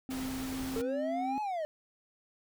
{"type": "tone with pitch glide", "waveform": "triangle", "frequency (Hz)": [261.6, 264.8], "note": ["C4", "C4"], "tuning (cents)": [0, 21], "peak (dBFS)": -33, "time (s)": [0.09, 1.38], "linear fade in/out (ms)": 0, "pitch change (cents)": 21, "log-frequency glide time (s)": [0.24, 1.17]}
{"type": "noise", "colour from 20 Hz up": "pink", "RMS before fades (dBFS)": -42, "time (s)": [0.1, 0.82], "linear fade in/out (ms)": 10}
{"type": "linear two-way sweep", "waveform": "triangle", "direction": "up then down", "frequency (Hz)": [440, 860, 595], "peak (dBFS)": -30, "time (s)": [0.76, 1.65], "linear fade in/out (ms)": 0, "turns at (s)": 1.41}
{"effects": []}